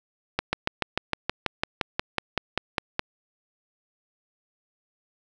slowing click train, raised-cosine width 0.3 ms, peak -7 dBFS, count 16, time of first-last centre 0.39-2.994 s, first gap 140 ms, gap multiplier 1.03, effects none

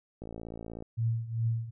click train, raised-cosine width 2 ms, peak -28 dBFS, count 35, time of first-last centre 0.22-0.824 s, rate 56.3 Hz
sine tone with tremolo, 114.5 Hz, A#2, 31 cents flat, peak -24 dBFS, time 0.97-1.71 s, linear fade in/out 20 ms, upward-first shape triangle, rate 2.5 Hz, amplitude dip 85%
effects none

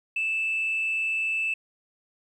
sine tone with frequency modulation, 2637 Hz, E7, in tune, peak -23 dBFS, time 0.16-1.54 s, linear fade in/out 5 ms, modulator 164 Hz, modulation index 0.23, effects tanh soft clip ceiling -20 dBFS + 10-bit

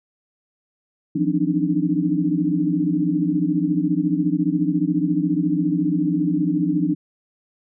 sine tone cluster, 166.4 / 180.5 / 264 / 294.8 / 309.2 Hz, E3 / F#3 / C4 / D4 / D#4, +17 / -43 / +16 / +7 / -11 cents, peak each -25 / -25 / -27 / -21 / -24 dBFS, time 1.15-6.95 s, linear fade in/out 10 ms, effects none

